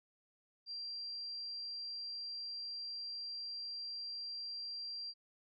sine tone, 4734 Hz, D8, 13 cents sharp, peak -40 dBFS, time 0.66-5.14 s, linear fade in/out 50 ms, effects tanh soft clip ceiling -37 dBFS + AAC 32 kbps

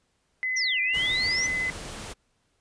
sine tone, 2028 Hz, B6, 45 cents sharp, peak -25 dBFS, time 0.43-1.7 s, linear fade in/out 0 ms
sine exponential two-way sweep, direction down then up, 6140 to 2342 to 6140 Hz, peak -26 dBFS, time 0.56-1.47 s, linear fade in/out 10 ms, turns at 0.81 s
pink noise, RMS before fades -38 dBFS, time 0.93-2.14 s, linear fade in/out 20 ms
effects pink hiss -71 dBFS RMS until 2.6 s + resampled to 22050 Hz

